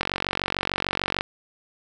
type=click train; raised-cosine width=0.3 ms; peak=-7 dBFS; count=57; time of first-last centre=0.01-1.209 s; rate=46.7 Hz; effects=none

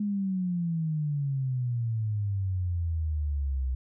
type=exponential sweep; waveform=sine; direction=down; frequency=209.4 to 63.1 Hz; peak=-26 dBFS; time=0-3.75 s; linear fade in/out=5 ms; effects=none

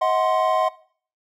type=chord; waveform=triangle; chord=C diminished; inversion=first; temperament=equal with one note detuned; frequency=635.3 / 740 / 1046.5 Hz; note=Eb5 / Gb5 / C6; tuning=+36 / 0 / 0 cents; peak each=-20 dBFS; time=0.01-0.69 s; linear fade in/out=10 ms; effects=noise-tail reverb RT60 0.5 s tail -19 dB re dry

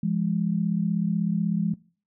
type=tone pair together; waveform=sine; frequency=170.7 / 206.9 Hz; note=F3 / G#3; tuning=-39 / -6 cents; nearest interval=minor third; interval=333 cents; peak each=-25 dBFS; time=0.03-1.74 s; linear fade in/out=5 ms; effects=noise-tail reverb RT60 0.4 s tail -20 dB re dry

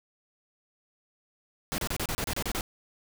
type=noise bursts; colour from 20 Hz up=pink; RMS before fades=-31 dBFS; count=10; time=1.72-2.609 s; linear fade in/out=0 ms; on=61 ms; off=31 ms; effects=none

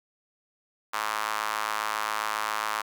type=tone with high-pass filter; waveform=sawtooth; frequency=107.4 Hz; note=A2; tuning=41 cents flat; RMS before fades=-30 dBFS; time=0.93-2.82 s; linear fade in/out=10 ms; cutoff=1100 Hz; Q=2.7; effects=none

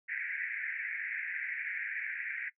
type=band-pass noise; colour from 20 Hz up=white; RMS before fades=-38 dBFS; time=0.08-2.5 s; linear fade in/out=20 ms; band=1600 to 2300 Hz; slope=96 dB/octave; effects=noise-tail reverb RT60 0.1 s tail -19 dB re dry

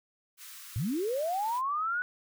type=high-pass noise; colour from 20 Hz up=white; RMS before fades=-47 dBFS; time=0.37-1.62 s; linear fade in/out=50 ms; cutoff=1100 Hz; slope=48 dB/octave
type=linear sweep; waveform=sine; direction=up; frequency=92.5 to 1494 Hz; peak=-28 dBFS; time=0.76-2.02 s; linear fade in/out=0 ms
effects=none

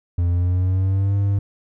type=tone with pitch glide; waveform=triangle; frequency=86.9 to 99.82 Hz; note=F2 to G2; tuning=-8 to +32 cents; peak=-14 dBFS; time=0.18-1.39 s; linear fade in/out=5 ms; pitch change=+240 cents; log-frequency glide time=0.29-1.15 s; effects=none

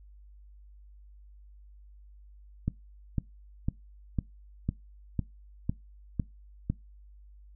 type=click train; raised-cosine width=5 ms; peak=-15 dBFS; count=9; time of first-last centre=2.68-6.7 s; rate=1.99 Hz; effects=noise-tail reverb RT60 0.2 s tail -21 dB re dry + added 50 Hz sine -50 dBFS peak until 7.55 s

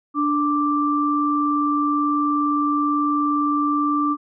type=tone pair together; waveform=sine; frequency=293.7 / 1174.8 Hz; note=D4 / D6; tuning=0 / 0 cents; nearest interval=2 octaves; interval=2400 cents; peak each=-20 dBFS; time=0.14-4.17 s; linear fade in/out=50 ms; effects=none

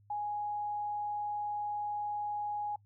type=tone; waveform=sine; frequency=830.6 Hz; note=G#5; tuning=in tune; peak=-33 dBFS; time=0.1-2.76 s; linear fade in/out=5 ms; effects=noise-tail reverb RT60 0.1 s tail -24 dB re dry + added 102 Hz sine -61 dBFS peak until 2.85 s

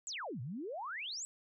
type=exponential two-way sweep; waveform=sine; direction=down then up; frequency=8050 to 110 to 8050 Hz; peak=-39 dBFS; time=0.07-1.25 s; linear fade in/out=0 ms; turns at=0.41 s; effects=none

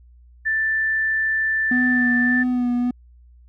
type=tone; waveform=sine; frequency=1767 Hz; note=A6; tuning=7 cents sharp; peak=-18 dBFS; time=0.45-2.44 s; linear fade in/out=20 ms
type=tone with vibrato; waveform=triangle; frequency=246.9 Hz; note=B3; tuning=in tune; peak=-16 dBFS; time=1.71-2.91 s; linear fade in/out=5 ms; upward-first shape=sine; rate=1.7 Hz; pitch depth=27 cents each way
effects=added 60 Hz sine -46 dBFS peak until 3.48 s

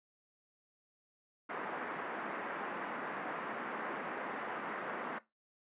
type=band-pass noise; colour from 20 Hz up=white; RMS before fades=-41 dBFS; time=1.49-5.19 s; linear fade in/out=10 ms; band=200 to 1700 Hz; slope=24 dB/octave; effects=noise-tail reverb RT60 0.2 s tail -17 dB re dry + resampled to 8000 Hz

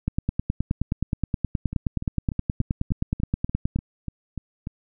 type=two click trains; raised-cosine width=5 ms; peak=-10 / -18 dBFS; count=36 / 11; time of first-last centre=0.08-3.76 / 1.73-4.671 s; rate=9.51 / 3.4 Hz; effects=none

